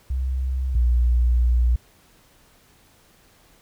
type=tone pair in turn; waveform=sine; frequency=64.9 / 60.18 Hz; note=C2 / B1; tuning=-13 / -44 cents; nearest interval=minor second; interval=131 cents; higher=first; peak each=-21 / -15 dBFS; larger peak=second; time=0.1-0.75 / 0.75-1.76 s; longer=second; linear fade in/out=5 ms; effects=pink hiss -56 dBFS RMS until 3.61 s